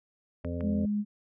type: harmonic tone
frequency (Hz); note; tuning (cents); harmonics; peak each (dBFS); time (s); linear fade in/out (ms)
86; F2; -26; 1 / 2 / 3 / 5 / 6 / 7; -34 / -40 / -36 / -43 / -43 / -41; 0.44-0.86; 10
type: clicks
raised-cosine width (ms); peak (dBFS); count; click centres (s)
0.5; -29; 2; 0.447 / 0.608
type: tone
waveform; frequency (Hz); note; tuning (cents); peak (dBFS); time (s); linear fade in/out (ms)
sine; 207.7; G#3; 0; -26; 0.61-1.05; 50
effects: none